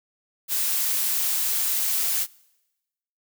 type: noise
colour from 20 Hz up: blue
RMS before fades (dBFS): -24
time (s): 0.48-2.27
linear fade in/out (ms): 50
effects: noise-tail reverb RT60 1.0 s tail -24 dB re dry